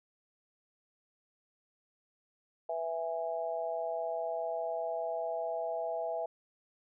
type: chord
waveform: sine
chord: E major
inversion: second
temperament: just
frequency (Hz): 494.4 / 659.3 / 824.1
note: B4 / E5 / G#5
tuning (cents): +2 / 0 / -14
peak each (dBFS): -40 / -34 / -40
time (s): 2.69-6.26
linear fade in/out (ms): 5
effects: none